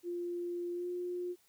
sine tone with pitch glide, 349.2 to 355.9 Hz, F4 to F4, 0 to +33 cents, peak -35 dBFS, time 0.03-1.36 s, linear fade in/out 50 ms, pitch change +33 cents, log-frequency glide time 0.73-0.88 s, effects white hiss -69 dBFS RMS until 1.48 s

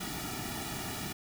pink noise with comb filter, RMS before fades -38 dBFS, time 0-1.13 s, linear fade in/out 10 ms, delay 1.9 ms, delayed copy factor -0.95, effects none

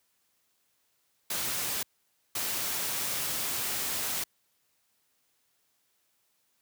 white noise bursts at uneven times, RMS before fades -32 dBFS, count 2, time 1.3-1.83 / 2.35-4.24 s, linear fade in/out 5 ms, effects white hiss -73 dBFS RMS until 6.61 s + high-pass 60 Hz 12 dB/octave

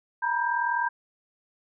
sine tone cluster, 934 / 974 / 1585 Hz, A#5 / B5 / G6, +3 / -24 / +19 cents, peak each -28 dBFS, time 0.22-0.89 s, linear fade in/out 10 ms, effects none

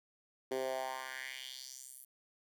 10% pulse tone with high-pass filter sweep, 130.81 Hz, C3, in tune, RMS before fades -42 dBFS, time 0.51-2.05 s, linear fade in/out 5 ms, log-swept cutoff 360 to 12000 Hz, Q 2.9, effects none

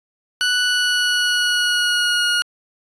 20% pulse tone with pitch glide, 1480 to 1440.4 Hz, F#6 to F#6, 0 to -47 cents, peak -11 dBFS, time 0.41-2.42 s, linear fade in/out 0 ms, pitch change -47 cents, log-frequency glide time 0.6-2.24 s, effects resampled to 22050 Hz

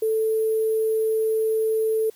sine tone with sample-and-hold, 440 Hz, A4, in tune, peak -19 dBFS, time 0.02-2.1 s, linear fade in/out 5 ms, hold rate 11025 Hz, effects white hiss -55 dBFS RMS until 2.15 s

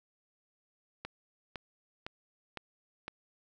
click train, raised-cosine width 0.3 ms, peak -23 dBFS, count 5, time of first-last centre 1.05-3.08 s, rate 1.97 Hz, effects none

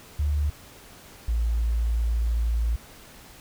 sine tone pair in turn, 73.42 / 57.02 Hz, D2 / A#1, 0 / -38 cents, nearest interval major third, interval 438 cents, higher first, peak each -21 dBFS, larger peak neither, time 0.19-0.5 / 1.28-2.76 s, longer second, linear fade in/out 5 ms, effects pink hiss -48 dBFS RMS until 3.4 s

